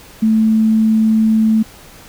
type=tone; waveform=sine; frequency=220 Hz; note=A3; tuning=in tune; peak=-9 dBFS; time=0.22-1.63 s; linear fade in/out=10 ms; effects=pink hiss -40 dBFS RMS until 2.08 s